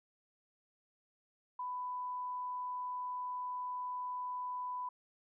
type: tone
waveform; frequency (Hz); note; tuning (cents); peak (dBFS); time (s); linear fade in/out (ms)
sine; 996; B5; +14; -37; 1.59-4.89; 5
effects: none